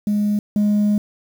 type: tone pair in turn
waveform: sine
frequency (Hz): 207.7 / 207.7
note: G#3 / G#3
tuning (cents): 0 / 0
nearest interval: unison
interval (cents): 0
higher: neither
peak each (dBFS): -14 / -11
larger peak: second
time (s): 0.07-0.39 / 0.56-0.98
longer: second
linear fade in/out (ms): 2
effects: tanh soft clip ceiling -13 dBFS + 7-bit